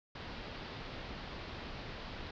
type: low-pass noise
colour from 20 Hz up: pink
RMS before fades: -45 dBFS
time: 0.15-2.31 s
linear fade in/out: 5 ms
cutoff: 4800 Hz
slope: 48 dB/octave
effects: none

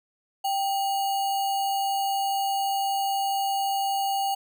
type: tone with sample-and-hold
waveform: sine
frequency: 786 Hz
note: G5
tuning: 4 cents sharp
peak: -23 dBFS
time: 0.44-4.35 s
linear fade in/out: 10 ms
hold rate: 3675 Hz
effects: none

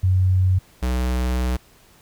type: tone pair in turn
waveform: sine / square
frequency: 92.9 / 62.42 Hz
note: F#2 / B1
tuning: +7 / +19 cents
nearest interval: perfect fifth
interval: 688 cents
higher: first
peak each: -14 / -20 dBFS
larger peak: first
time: 0.03-0.59 / 0.82-1.57 s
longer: second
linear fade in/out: 10 ms
effects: pink hiss -53 dBFS RMS until 2.01 s

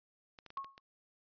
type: clicks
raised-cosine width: 0.2 ms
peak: -34 dBFS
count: 6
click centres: 0.388 / 0.463 / 0.504 / 0.574 / 0.645 / 0.779 s
type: tone with exponential decay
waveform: sine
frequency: 1093 Hz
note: C#6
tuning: 25 cents flat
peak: -34 dBFS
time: 0.57-0.8 s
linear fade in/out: 2 ms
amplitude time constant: 49 ms
effects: resampled to 11025 Hz

